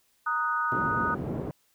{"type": "chord", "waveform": "sine", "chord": "D# minor", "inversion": "second", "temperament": "equal", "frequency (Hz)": [932.3, 1244.5, 1480], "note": ["A#5", "D#6", "F#6"], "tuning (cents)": [0, 0, 0], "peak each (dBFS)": [-33, -27, -30], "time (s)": [0.26, 1.15], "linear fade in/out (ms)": 10}
{"type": "band-pass noise", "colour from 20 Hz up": "pink", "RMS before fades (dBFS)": -33, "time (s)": [0.72, 1.51], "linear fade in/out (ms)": 0, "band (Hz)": [130, 450], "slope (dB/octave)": 12}
{"effects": ["white hiss -68 dBFS RMS until 1.74 s"]}